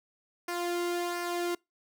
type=tone with flanger; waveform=sawtooth; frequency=349.2 Hz; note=F4; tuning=in tune; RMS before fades=-32 dBFS; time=0.48-1.55 s; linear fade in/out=5 ms; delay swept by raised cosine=0.27 to 1.22 ms; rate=1.4 Hz; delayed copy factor=-0.5; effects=noise-tail reverb RT60 0.2 s tail -25 dB re dry